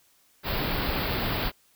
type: band-stop noise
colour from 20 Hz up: pink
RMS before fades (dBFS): -28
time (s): 0.43-1.52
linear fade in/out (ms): 50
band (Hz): 4900 to 13000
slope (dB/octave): 96
effects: white hiss -63 dBFS RMS until 1.75 s